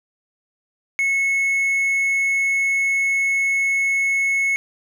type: tone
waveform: triangle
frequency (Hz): 2192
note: C#7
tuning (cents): -20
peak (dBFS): -15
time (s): 0.99-4.56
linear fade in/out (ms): 0
effects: none